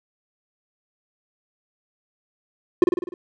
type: tone with echo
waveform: triangle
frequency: 356.1 Hz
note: F4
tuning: 34 cents sharp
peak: -7 dBFS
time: 2.82-2.84 s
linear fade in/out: 2 ms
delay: 50 ms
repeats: 6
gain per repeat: -4 dB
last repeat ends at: 3.14 s
effects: none